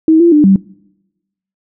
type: tone with pitch steps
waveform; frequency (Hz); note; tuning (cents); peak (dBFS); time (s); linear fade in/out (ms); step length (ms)
sine; 319 / 341.3 / 298.8 / 193.8; D#4 / F4 / D4 / G3; +43 / -40 / +30 / -20; -4; 0.08-0.56; 2; 120
effects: noise-tail reverb RT60 1.0 s tail -25 dB re dry